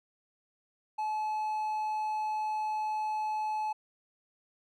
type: tone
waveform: triangle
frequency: 859 Hz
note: A5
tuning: 42 cents flat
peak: -28 dBFS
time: 0.98-3.73 s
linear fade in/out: 10 ms
effects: none